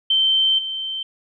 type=tone with level steps; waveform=sine; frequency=3109 Hz; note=G7; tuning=15 cents flat; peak=-14 / -24 dBFS; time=0.1-1.03 s; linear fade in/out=5 ms; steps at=0.58 s; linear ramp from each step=10 ms; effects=none